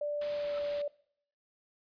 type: tone with pitch glide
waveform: sine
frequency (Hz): 587.3 to 580.6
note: D5 to D5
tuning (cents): 0 to -20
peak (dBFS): -31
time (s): 0.01-0.88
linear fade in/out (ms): 5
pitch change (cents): -20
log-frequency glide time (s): 0.28-0.53
type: low-pass noise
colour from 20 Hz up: white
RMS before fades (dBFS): -50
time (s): 0.21-0.82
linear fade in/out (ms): 5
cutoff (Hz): 4400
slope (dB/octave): 24
type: tone with exponential growth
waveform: triangle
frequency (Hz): 1318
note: E6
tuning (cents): -1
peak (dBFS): -40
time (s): 0.46-0.58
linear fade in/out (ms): 0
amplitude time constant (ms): 26
effects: noise-tail reverb RT60 0.6 s tail -20 dB re dry + resampled to 11025 Hz